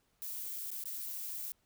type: noise with dropouts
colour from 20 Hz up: violet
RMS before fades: -41 dBFS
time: 0.22-1.52 s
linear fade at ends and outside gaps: 0 ms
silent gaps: 0.705-0.715 / 0.839-0.856 s
effects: pink hiss -75 dBFS RMS until 1.65 s